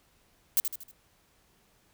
violet noise with echo, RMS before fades -23 dBFS, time 0.57-0.6 s, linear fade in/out 0 ms, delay 78 ms, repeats 4, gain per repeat -7 dB, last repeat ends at 0.912 s, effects pink hiss -66 dBFS RMS until 1.93 s

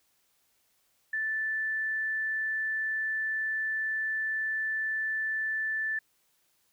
sine tone, 1758 Hz, A6, 2 cents flat, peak -28 dBFS, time 1.13-5.99 s, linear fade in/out 5 ms, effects white hiss -71 dBFS RMS until 6.72 s

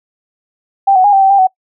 sine tone with pitch steps, 787 / 744 / 819 / 780 / 773 / 793 / 750 Hz, G5 / F#5 / G#5 / G5 / G5 / G5 / F#5, +7 / +9 / -24 / -9 / -24 / +20 / +23 cents, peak -5 dBFS, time 0.87-1.472 s, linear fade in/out 10 ms, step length 86 ms, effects noise-tail reverb RT60 0.1 s tail -24 dB re dry

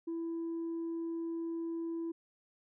sine tone, 332.2 Hz, E4, 13 cents sharp, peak -33 dBFS, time 0.07-2.12 s, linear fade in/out 10 ms, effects tanh soft clip ceiling -33 dBFS

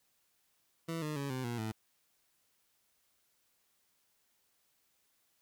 20% pulse tone with pitch steps, 164.81 / 152.01 / 140.2 / 129.31 / 119.26 / 110 Hz, E3 / D#3 / C#3 / C3 / A#2 / A2, 0 / -40 / +20 / -20 / +40 / 0 cents, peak -31 dBFS, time 0.88-1.72 s, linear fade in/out 10 ms, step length 140 ms, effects white hiss -75 dBFS RMS until 5.41 s

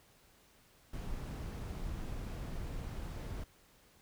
brown noise, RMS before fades -41 dBFS, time 0.93-3.44 s, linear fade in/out 5 ms, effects pink hiss -65 dBFS RMS until 4.01 s

